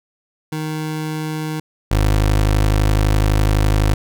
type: tone pair in turn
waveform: 25% pulse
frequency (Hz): 155.56 / 51.91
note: D#3 / G#1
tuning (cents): 0 / 0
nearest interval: octave + perfect fifth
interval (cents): 1900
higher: first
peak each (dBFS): -18 / -9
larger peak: second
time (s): 0.52-1.6 / 1.91-3.94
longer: second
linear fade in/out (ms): 5
effects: none